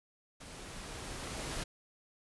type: noise with level ramp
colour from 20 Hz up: pink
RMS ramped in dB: -49 to -38 dBFS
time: 0.4-1.64 s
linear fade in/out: 10 ms
effects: resampled to 24000 Hz